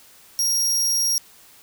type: tone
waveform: sawtooth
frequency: 5620 Hz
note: F8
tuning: 10 cents sharp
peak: -16 dBFS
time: 0.39-1.18 s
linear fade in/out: 0 ms
effects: white hiss -50 dBFS RMS until 1.62 s